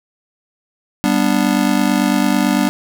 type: chord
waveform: square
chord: G major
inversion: none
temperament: just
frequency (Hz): 196 / 245 / 294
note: G3 / B3 / D4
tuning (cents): 0 / -14 / +2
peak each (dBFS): -18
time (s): 1.04-2.69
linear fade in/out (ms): 0
effects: none